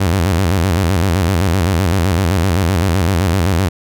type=tone with vibrato; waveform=sawtooth; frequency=89.9 Hz; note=F#2; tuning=49 cents flat; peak=-8 dBFS; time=0-3.69 s; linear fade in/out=10 ms; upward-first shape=square; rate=7.8 Hz; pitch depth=140 cents each way; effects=none

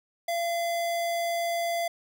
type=tone; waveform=square; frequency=682 Hz; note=F5; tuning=41 cents flat; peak=-27 dBFS; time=0.28-1.88 s; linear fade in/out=5 ms; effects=none

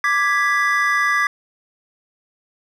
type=chord; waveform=triangle; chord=G# diminished; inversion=second; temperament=equal; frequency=1174.7 / 1661.2 / 1975.5 Hz; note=D6 / G#6 / B6; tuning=0 / 0 / 0 cents; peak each=-18 dBFS; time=0.04-1.27 s; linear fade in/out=2 ms; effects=none

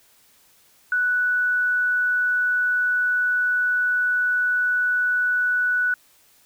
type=tone; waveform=sine; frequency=1480 Hz; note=F#6; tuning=in tune; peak=-18 dBFS; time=0.92-5.94 s; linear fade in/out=2 ms; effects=white hiss -57 dBFS RMS until 6.45 s

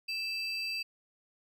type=tone pair together; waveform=triangle; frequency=2637 / 4714 Hz; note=E7 / D8; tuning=0 / +6 cents; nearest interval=minor seventh; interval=1006 cents; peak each=-34 / -35 dBFS; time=0.08-0.83 s; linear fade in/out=10 ms; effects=none

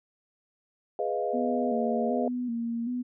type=chord; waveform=sine; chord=F half-diminished seventh; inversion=first; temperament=equal; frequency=415.3 / 493.9 / 622.3 / 698.5 Hz; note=Ab4 / Cb5 / Eb5 / F5; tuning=0 / 0 / 0 / 0 cents; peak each=-32 dBFS; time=0.99-2.28 s; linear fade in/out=2 ms
type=tone with vibrato; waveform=sine; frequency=240 Hz; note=B3; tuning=49 cents flat; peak=-28 dBFS; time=1.33-3.03 s; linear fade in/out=20 ms; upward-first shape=square; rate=1.3 Hz; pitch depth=53 cents each way
effects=none

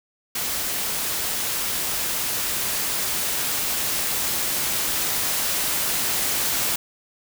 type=noise with level ramp; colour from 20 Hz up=white; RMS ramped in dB=-26 to -23 dBFS; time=0.35-6.76 s; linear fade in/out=5 ms; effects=none

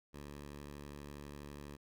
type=tone; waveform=10% pulse; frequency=72.2 Hz; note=D2; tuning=29 cents flat; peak=-39 dBFS; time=0.13-1.77 s; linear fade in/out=20 ms; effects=none

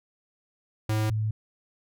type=tone pair in turn; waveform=square / sine; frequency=108.3 / 108.3 Hz; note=A2 / A2; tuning=-27 / -27 cents; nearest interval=unison; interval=0 cents; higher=neither; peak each=-24 dBFS; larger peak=neither; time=0.89-1.1 / 1.1-1.31 s; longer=neither; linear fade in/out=5 ms; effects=none

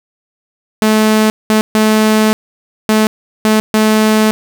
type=tone bursts at uneven times; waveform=sawtooth; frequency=216.5 Hz; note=A3; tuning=28 cents flat; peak=-4 dBFS; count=6; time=0.82-1.3 / 1.5-1.61 / 1.75-2.33 / 2.89-3.07 / 3.45-3.6 / 3.74-4.31 s; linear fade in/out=0 ms; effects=7-bit

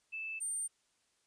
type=tone pair in turn; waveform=sine; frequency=2633 / 8856 Hz; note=E7 / C#9; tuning=-3 / -3 cents; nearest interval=octave + major sixth; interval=2100 cents; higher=second; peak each=-38 / -34 dBFS; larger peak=second; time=0.12-0.4 / 0.4-0.68 s; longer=neither; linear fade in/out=20 ms; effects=white hiss -75 dBFS RMS until 1.26 s + resampled to 22050 Hz

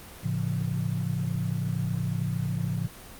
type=chord; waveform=sine; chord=A augmented; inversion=none; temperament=equal with one note detuned; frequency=110 / 138.59 / 171.81 Hz; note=A2 / C#3 / E#3; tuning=0 / 0 / -28 cents; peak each=-30 dBFS; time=0.23-2.88 s; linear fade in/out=20 ms; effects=pink hiss -45 dBFS RMS until 3.19 s + Opus 24 kbps

